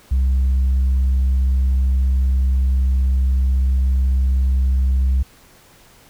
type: tone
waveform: sine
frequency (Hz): 65.41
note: C2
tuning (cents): 0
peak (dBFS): -11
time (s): 0.11-5.23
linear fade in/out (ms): 10
effects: tanh soft clip ceiling -12 dBFS + pink hiss -49 dBFS RMS until 6.09 s